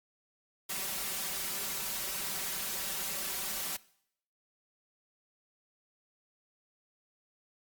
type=noise with comb filter; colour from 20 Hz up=white; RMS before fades=-36 dBFS; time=0.69-3.77 s; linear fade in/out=10 ms; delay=5.2 ms; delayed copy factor=+0.95; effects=noise-tail reverb RT60 0.7 s tail -21 dB re dry + Opus 48 kbps